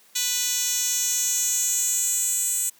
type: tone with high-pass filter sweep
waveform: 10% pulse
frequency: 494.2 Hz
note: B4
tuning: 1 cent sharp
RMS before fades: -24 dBFS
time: 0.15-2.7 s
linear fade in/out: 10 ms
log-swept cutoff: 4800 to 8300 Hz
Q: 3
effects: white hiss -56 dBFS RMS until 2.79 s + high-pass 150 Hz 12 dB/octave